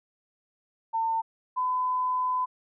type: tone pair in turn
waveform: sine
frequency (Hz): 902 / 1009.2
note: A5 / B5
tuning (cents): +43 / +37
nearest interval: major second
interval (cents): 194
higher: second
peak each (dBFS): -24 / -24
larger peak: neither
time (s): 0.93-1.22 / 1.56-2.46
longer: second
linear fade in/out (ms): 20
effects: none